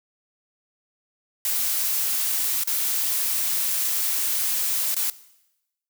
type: noise with dropouts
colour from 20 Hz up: blue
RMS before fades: -24 dBFS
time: 1.45-5.1 s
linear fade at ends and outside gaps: 1 ms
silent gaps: 2.636-2.673 / 4.945-4.965 s
effects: noise-tail reverb RT60 0.9 s tail -18 dB re dry